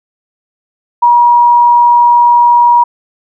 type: tone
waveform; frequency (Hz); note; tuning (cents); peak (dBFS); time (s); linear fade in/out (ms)
sine; 957; A#5; +45; -3; 1.02-2.84; 10
effects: none